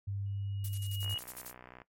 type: tone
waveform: sine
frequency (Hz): 99.5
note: G2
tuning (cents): +26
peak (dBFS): -34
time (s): 0.07-1.15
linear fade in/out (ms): 10
type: tone with exponential growth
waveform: sine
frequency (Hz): 2885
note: F#7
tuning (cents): -44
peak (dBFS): -32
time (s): 0.26-1.18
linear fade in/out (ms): 1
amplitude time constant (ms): 200
type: noise with tremolo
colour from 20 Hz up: violet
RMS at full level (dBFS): -41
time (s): 0.64-1.53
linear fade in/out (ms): 5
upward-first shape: square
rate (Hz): 11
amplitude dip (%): 80
type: click train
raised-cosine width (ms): 0.5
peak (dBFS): -34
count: 50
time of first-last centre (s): 1.03-1.818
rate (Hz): 62.2
effects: noise-tail reverb RT60 0.1 s tail -17 dB re dry + MP3 64 kbps